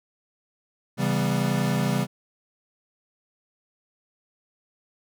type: chord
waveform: square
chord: C# half-diminished seventh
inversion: none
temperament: equal with one note detuned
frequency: 135.58 / 164.81 / 196 / 246.9 Hz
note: C#3 / E3 / G3 / B3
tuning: -38 / 0 / 0 / 0 cents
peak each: -27 / -29 / -27 / -31 dBFS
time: 0.97-2.07 s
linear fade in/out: 50 ms
effects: none